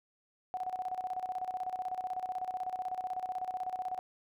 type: tone with tremolo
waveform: sine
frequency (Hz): 740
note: F#5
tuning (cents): 0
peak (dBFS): -32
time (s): 0.54-3.99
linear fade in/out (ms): 0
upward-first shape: square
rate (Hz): 16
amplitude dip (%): 70
effects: none